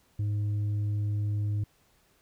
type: tone with tanh clipping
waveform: triangle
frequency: 103.83 Hz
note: G#2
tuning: in tune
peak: -27 dBFS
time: 0.19-1.64 s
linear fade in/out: 5 ms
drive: 8 dB
effects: pink hiss -66 dBFS RMS until 2.21 s